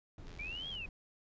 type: noise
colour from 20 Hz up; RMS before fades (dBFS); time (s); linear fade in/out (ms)
brown; -49; 0.18-0.89; 2
type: click train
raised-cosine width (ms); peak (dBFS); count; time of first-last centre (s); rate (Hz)
0.2; -39; 42; 0.27-0.752; 85.1
type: linear two-way sweep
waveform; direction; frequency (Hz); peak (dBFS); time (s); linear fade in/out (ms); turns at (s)
sine; up then down; 2283 to 3342 to 2472; -40; 0.39-0.86; 5; 0.69
effects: resampled to 16000 Hz